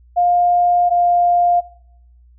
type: tone pair in turn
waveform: sine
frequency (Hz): 706 / 702.1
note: F5 / F5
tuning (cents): +19 / +9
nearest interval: unison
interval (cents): 10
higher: first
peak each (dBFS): -11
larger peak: neither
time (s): 0.16-0.9 / 0.9-1.61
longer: first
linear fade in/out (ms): 20
effects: noise-tail reverb RT60 0.7 s tail -20 dB re dry + added 60 Hz sine -45 dBFS peak until 2.38 s